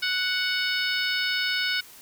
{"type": "harmonic tone", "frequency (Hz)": 740, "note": "F#5", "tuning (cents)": 0, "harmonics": [2, 3, 4, 5, 6, 7], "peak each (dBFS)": [-28, -30, -31, -32, -33, -33], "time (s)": [0.02, 1.81], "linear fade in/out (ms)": 10, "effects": ["white hiss -48 dBFS RMS until 2.01 s"]}